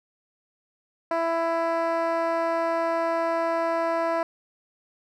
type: tone with band-pass filter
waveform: 10% pulse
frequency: 331.9 Hz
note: E4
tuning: 12 cents sharp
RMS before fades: -25 dBFS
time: 1.11-4.23 s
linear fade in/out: 2 ms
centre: 680 Hz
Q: 1.5
effects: none